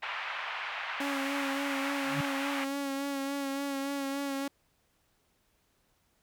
white band-pass noise, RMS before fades -37 dBFS, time 0.02-2.65 s, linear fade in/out 10 ms, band 750 to 2600 Hz, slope 24 dB/octave
sawtooth tone with vibrato, 277.2 Hz, C#4, in tune, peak -28 dBFS, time 1-4.48 s, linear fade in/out 5 ms, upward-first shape sine, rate 3.5 Hz, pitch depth 29 cents each way
sine tone with exponential growth, 146.83 Hz, D3, in tune, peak -27 dBFS, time 2.03-2.21 s, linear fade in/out 5 ms, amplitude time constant 39 ms
effects pink hiss -72 dBFS RMS until 6.22 s

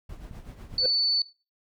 brown noise with tremolo, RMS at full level -40 dBFS, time 0.09-0.86 s, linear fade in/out 5 ms, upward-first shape triangle, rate 8 Hz, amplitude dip 70%
clicks, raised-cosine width 5 ms, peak -29 dBFS, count 2, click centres 0.312 / 0.739 s
sine tone, 4489 Hz, C#8, 21 cents sharp, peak -21 dBFS, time 0.78-1.22 s, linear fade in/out 2 ms
triangle tone with exponential growth, 507 Hz, B4, 45 cents sharp, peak -21 dBFS, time 0.78-0.86 s, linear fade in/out 2 ms, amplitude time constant 17 ms
effects noise-tail reverb RT60 0.3 s tail -18 dB re dry

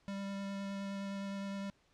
square tone with vibrato, 197.5 Hz, G3, 13 cents sharp, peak -39 dBFS, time 0.08-1.7 s, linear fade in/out 0 ms, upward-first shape sine, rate 9.7 Hz, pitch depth 10 cents each way, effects pink hiss -71 dBFS RMS until 1.93 s + low-pass 6000 Hz 12 dB/octave

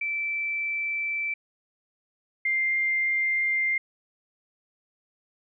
sine tone pair in turn, 2328 / 2101 Hz, D7 / C7, -16 / +7 cents, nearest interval major second, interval 177 cents, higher first, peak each -26 / -22 dBFS, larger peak second, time 0.01-1.34 / 2.45-3.78 s, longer neither, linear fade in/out 5 ms, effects none

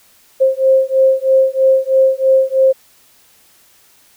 sine beating tone pair, 528 / 531.1 Hz, C5 / C5, +16 / +26 cents, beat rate 3.1 Hz, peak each -12 dBFS, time 0.4-2.73 s, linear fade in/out 20 ms, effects white hiss -50 dBFS RMS until 4.16 s

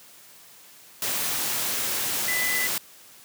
sine tone in noise, 2000 Hz, B6, 21 cents sharp, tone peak -25 dBFS, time 2.28-2.67 s, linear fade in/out 2 ms, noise white, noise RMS -27 dBFS, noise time 1.02-2.78 s, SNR -1 dB, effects white hiss -50 dBFS RMS until 3.24 s + high-pass 100 Hz 12 dB/octave

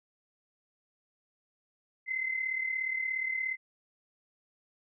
sine tone pair together, 2056 / 2093 Hz, C7 / C7, -31 / 0 cents, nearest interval unison, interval 31 cents, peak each -31 / -37 dBFS, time 2.06-3.57 s, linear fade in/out 50 ms, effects none

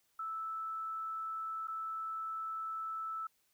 sine tone with dropouts, 1315 Hz, E6, 5 cents flat, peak -37 dBFS, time 0.19-3.27 s, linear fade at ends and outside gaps 5 ms, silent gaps 1.673-1.681 s, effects white hiss -75 dBFS RMS until 3.53 s

